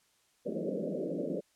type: band-pass noise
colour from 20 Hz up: white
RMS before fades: -35 dBFS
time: 0.45-1.41 s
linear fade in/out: 20 ms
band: 160 to 600 Hz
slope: 96 dB/octave
effects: white hiss -70 dBFS RMS until 1.55 s + low-pass 10000 Hz 12 dB/octave